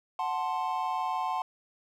triangle chord, F# diminished, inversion none, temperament equal, 740 / 880 / 1046.5 Hz, F#5 / A5 / C6, 0 / 0 / 0 cents, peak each -31 dBFS, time 0.19-1.42 s, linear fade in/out 2 ms, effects none

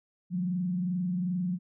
sine tone with frequency modulation, 180 Hz, F#3, 47 cents flat, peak -27 dBFS, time 0.3-1.59 s, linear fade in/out 50 ms, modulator 22.6 Hz, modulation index 0.47, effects none

